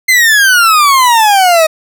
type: exponential sweep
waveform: 40% pulse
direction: down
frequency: 2093 to 622.3 Hz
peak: -4 dBFS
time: 0.08-1.67 s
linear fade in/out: 10 ms
effects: none